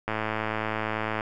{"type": "click train", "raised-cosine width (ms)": 0.5, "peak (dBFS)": -13, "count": 124, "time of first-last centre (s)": [0.08, 1.208], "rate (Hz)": 109, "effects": []}